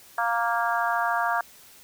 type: harmonic tone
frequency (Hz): 233.2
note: A#3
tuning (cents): +1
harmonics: 3 / 4 / 5 / 6 / 7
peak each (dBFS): -27 / -28 / -29 / -30 / -30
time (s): 0.18-1.41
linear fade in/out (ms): 2
effects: white hiss -51 dBFS RMS until 1.83 s